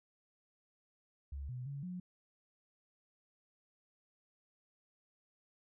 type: tone with pitch steps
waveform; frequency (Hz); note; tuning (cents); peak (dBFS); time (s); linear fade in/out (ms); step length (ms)
sine; 69.8 / 125.4 / 140.3 / 180.6; C#2 / B2 / C#3 / F#3; +13 / +27 / +21 / -42; -40; 1.32-2; 5; 170
effects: none

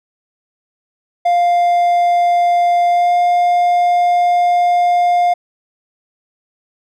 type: tone with pitch glide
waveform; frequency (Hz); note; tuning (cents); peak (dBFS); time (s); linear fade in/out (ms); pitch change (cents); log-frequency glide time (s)
triangle; 700 to 705.7; F5 to F5; +4 to +18; -8; 1.25-5.34; 10; +14; 2.89-3.14
effects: none

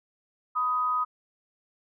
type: tone pair together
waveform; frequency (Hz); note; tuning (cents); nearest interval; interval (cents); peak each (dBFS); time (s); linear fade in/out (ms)
sine; 995.3 / 1251; B5 / D#6; +13 / +9; major third; 396; -32 / -24; 0.55-1.05; 20
effects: none

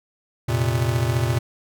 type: chord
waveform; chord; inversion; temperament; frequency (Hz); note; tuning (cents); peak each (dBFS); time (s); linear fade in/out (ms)
square; F suspended fourth; none; just; 87.31 / 116.41 / 130.96; F2 / Bb2 / C3; 0 / -2 / +2; -28 / -22 / -25; 0.48-1.39; 10
effects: none

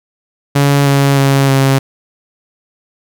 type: tone with pitch steps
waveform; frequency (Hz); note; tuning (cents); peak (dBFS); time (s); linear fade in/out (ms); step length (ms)
sawtooth; 141.3 / 139.35 / 137.44 / 135.54; C#3 / C#3 / C#3 / C#3; +34 / +9 / -14 / -39; -4; 0.55-1.79; 10; 310
effects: none

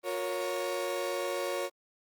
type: chord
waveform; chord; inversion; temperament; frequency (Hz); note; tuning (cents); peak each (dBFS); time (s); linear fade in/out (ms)
35% pulse; Bb minor; second; equal with one note detuned; 358.4 / 466.2 / 554.4; F4 / Bb4 / Db5; +45 / 0 / 0; -35 / -36 / -32; 0.03-1.7; 50
effects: Opus 32 kbps

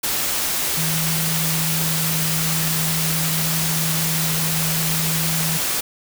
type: tone in noise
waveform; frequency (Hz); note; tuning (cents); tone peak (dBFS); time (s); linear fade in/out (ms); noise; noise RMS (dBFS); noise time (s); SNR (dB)
sine; 160.7; E3; -44; -23; 0.77-5.58; 10; white; -22; 0.03-5.81; -4
effects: none

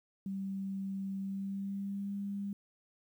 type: tone with pitch glide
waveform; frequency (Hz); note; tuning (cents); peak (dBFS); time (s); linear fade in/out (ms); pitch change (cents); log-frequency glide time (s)
sine; 194.3 to 199.99; G3 to G3; -15 to +35; -35; 0.26-2.53; 2; +50; 1.19-2.14
effects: 11-bit

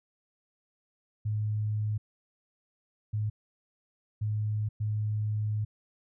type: tone bursts at uneven times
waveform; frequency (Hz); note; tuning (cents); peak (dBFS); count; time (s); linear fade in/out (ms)
sine; 106.5; G#2; +44; -27; 4; 1.25-1.98 / 3.13-3.3 / 4.21-4.69 / 4.8-5.65; 10
effects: none

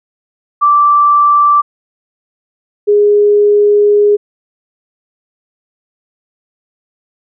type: tone pair in turn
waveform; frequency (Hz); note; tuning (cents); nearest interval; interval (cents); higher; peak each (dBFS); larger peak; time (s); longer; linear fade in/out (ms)
sine; 1169 / 413.3; D6 / G#4; -8 / -8; octave + tritone; 1800; first; -5; neither; 0.61-1.62 / 2.87-4.17; second; 20
effects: none

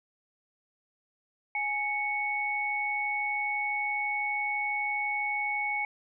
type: tone pair together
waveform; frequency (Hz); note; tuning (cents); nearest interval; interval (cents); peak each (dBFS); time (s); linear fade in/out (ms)
sine; 832.4 / 2217; G#5 / C#7; +4 / 0; octave + perfect fourth; 1696; -33 / -29; 1.55-5.85; 2
effects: none

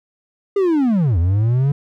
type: linear two-way sweep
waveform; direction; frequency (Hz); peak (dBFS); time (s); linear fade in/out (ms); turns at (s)
triangle; down then up; 410 to 80.3 to 144.9; -11; 0.56-1.72; 5; 1.18
effects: none

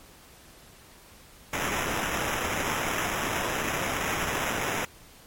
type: noise with sample-and-hold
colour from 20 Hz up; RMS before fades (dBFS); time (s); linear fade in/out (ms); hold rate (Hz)
white; -29; 1.53-4.85; 2; 4410
effects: pink hiss -52 dBFS RMS until 5.26 s + MP3 64 kbps

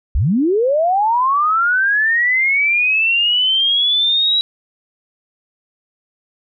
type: linear sweep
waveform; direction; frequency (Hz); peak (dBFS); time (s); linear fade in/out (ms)
sine; up; 46.25 to 3900; -12; 0.15-4.41; 0
effects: none

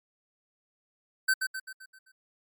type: tone with echo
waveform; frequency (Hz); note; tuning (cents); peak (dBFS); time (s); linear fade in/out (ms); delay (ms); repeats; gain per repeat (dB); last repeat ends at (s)
square; 1538; G6; -33; -22; 1.28-1.34; 10; 130; 6; -6; 2.12
effects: MP3 96 kbps

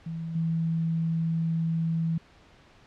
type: tone with level steps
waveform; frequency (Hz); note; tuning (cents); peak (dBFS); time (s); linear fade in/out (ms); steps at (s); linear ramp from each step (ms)
sine; 163.9; E3; -10; -31 / -24; 0.06-2.18; 5; 0.35; 5
effects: pink hiss -56 dBFS RMS until 2.86 s + low-pass 4000 Hz 12 dB/octave

